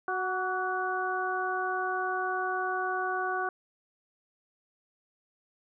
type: harmonic tone with a mistuned harmonic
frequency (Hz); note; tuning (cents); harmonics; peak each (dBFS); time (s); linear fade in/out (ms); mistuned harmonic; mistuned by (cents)
370; F#4; 0; 1 / 2 / 3 / 4; -35 / -33 / -34 / -33; 0.08-3.49; 2; 3; +41
effects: none